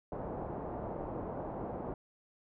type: low-pass noise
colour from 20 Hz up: white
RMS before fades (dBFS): -40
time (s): 0.12-1.94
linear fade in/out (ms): 2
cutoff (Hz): 810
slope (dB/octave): 24
effects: none